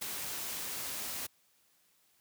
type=noise with ADSR envelope; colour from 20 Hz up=white; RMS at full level=-35 dBFS; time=0.01-1.27 s; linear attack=13 ms; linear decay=5 ms; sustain=-4 dB; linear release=10 ms; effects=white hiss -70 dBFS RMS until 2.2 s + high-pass 60 Hz 12 dB/octave